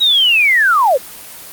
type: linear sweep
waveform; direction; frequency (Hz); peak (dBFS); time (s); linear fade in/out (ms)
sine; down; 3876 to 466.2; -8; 0-0.98; 20
effects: white hiss -33 dBFS RMS until 1.52 s + Opus 24 kbps